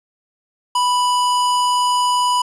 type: tone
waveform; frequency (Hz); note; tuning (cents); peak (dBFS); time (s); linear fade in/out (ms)
square; 987.8; B5; 0; -15; 0.75-2.42; 5
effects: resampled to 24000 Hz + 8-bit